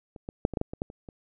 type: clicks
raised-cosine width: 2 ms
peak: -29 / -22 / -8 / -21 / -14 / -13 / -22 / -16 / -30 / -29 dBFS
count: 10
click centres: 0.162 / 0.289 / 0.451 / 0.537 / 0.572 / 0.614 / 0.735 / 0.819 / 0.901 / 1.088 s
effects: none